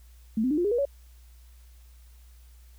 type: tone with pitch steps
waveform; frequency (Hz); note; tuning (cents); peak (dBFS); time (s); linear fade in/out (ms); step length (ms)
sine; 220 / 257.1 / 300.5 / 351.3 / 410.5 / 479.8 / 560.8; A3 / C4 / D4 / F4 / G#4 / A#4 / C#5; 0 / -30 / +40 / +10 / -20 / +50 / +20; -22; 0.37-0.853; 5; 69
effects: added 60 Hz sine -49 dBFS peak until 2.78 s + white hiss -63 dBFS RMS until 2.78 s